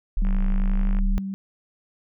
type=exponential two-way sweep; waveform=sine; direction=down then up; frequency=35.93 to 31 to 35.93 Hz; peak=-18 dBFS; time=0.17-1.18 s; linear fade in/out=0 ms; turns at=0.43 s
type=tone with pitch glide; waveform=sine; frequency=191.9 to 193.91 Hz; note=G3 to G3; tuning=-37 to -19 cents; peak=-27 dBFS; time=0.22-1.34 s; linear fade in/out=0 ms; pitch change=+18 cents; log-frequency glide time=0.57-0.84 s
type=click train; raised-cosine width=0.5 ms; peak=-25 dBFS; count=39; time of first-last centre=0.25-0.988 s; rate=51.5 Hz
effects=none